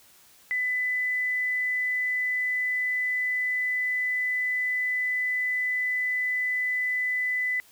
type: tone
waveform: sine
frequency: 2000 Hz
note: B6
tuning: 21 cents sharp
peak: -24 dBFS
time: 0.51-7.6 s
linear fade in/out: 0 ms
effects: white hiss -56 dBFS RMS until 7.71 s